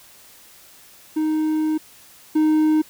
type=tone pair in turn; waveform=triangle; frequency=311.1 / 309.9 Hz; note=D#4 / D#4; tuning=0 / -7 cents; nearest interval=unison; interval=7 cents; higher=first; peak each=-16 / -12 dBFS; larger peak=second; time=1.16-1.78 / 2.35-2.82 s; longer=first; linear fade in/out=10 ms; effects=white hiss -48 dBFS RMS until 2.89 s